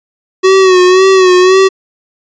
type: tone with vibrato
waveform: square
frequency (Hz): 373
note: F#4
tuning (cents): +14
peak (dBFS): -4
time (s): 0.43-1.69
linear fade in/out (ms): 20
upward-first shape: sine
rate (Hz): 1.9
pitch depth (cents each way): 52
effects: resampled to 16000 Hz